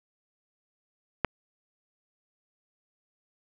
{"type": "click", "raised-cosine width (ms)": 0.5, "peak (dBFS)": -8, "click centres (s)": 1.247, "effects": []}